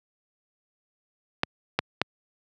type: clicks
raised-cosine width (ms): 0.3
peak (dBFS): -5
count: 3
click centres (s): 1.434 / 1.79 / 2.016
effects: high-pass 100 Hz 12 dB/octave